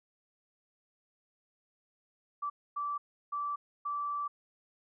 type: tone bursts at uneven times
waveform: sine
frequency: 1162 Hz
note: D6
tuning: 19 cents flat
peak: -32 dBFS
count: 4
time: 2.42-2.5 / 2.76-2.98 / 3.32-3.56 / 3.85-4.28 s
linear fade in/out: 10 ms
effects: none